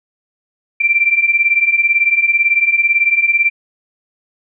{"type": "beating tone pair", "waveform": "sine", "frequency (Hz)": [2342, 2360], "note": ["D7", "D7"], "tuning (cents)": [-5, 8], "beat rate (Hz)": 18, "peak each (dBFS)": [-15, -12], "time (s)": [0.8, 3.5], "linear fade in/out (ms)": 10, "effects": []}